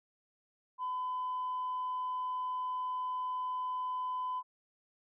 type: tone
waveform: sine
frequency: 1009 Hz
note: B5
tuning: 37 cents sharp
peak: -32 dBFS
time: 0.78-4.43 s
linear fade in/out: 50 ms
effects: tanh soft clip ceiling -30 dBFS